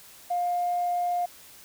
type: tone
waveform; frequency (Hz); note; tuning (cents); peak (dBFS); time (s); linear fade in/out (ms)
sine; 707; F5; +21; -23; 0.3-1.26; 10
effects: tanh soft clip ceiling -19 dBFS + white hiss -50 dBFS RMS until 1.64 s